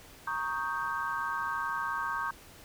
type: chord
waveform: sine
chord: Eb dominant seventh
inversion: second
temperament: equal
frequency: 932.3 / 1108.7 / 1244.5 / 1568 Hz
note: Bb5 / Db6 / Eb6 / G6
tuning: 0 / 0 / 0 / 0 cents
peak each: -37 / -35 / -38 / -35 dBFS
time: 0.27-2.31 s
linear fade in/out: 5 ms
effects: pink hiss -53 dBFS RMS until 2.64 s